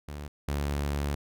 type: tone pair in turn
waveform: sawtooth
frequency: 73.3 / 71.75 Hz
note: D2 / D2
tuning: -3 / -40 cents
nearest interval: unison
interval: 37 cents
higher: first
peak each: -33 / -24 dBFS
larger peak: second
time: 0.08-0.28 / 0.48-1.15 s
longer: second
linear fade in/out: 5 ms
effects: none